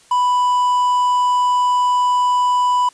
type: tone with quantisation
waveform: triangle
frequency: 990 Hz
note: B5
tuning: 4 cents sharp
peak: -11 dBFS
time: 0.11-2.89 s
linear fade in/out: 5 ms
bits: 6
effects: white hiss -50 dBFS RMS until 2.93 s + resampled to 22050 Hz